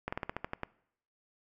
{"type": "slowing click train", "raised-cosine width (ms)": 0.5, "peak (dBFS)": -19, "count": 9, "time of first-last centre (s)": [0.08, 0.633], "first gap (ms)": 45, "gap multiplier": 1.12, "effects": ["noise-tail reverb RT60 0.7 s tail -22 dB re dry"]}